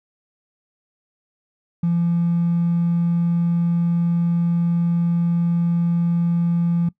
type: tone with hard clipping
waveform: triangle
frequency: 170.7 Hz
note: F3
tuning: 39 cents flat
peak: -16 dBFS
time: 1.83-6.89 s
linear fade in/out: 5 ms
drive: 3 dB
effects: noise-tail reverb RT60 0.1 s tail -21 dB re dry